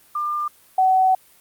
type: tone pair in turn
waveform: sine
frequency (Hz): 1198 / 753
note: D6 / F#5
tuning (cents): +34 / +30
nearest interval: minor sixth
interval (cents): 804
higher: first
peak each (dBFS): -21 / -13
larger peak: second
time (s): 0.15-0.48 / 0.78-1.15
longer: second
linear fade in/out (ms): 5
effects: white hiss -53 dBFS RMS until 1.4 s + Opus 32 kbps